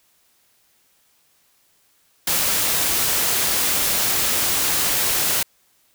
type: noise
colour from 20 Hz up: white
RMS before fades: -20 dBFS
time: 2.27-5.43 s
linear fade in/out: 5 ms
effects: white hiss -61 dBFS RMS until 5.94 s